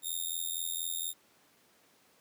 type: tone with amplitude modulation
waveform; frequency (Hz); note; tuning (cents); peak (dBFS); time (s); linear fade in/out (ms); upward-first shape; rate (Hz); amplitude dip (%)
5% pulse; 3673; A#7; -26; -22; 0.02-1.14; 50; sine; 84.2; 85
effects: pink hiss -65 dBFS RMS until 2.2 s + high-pass 200 Hz 12 dB/octave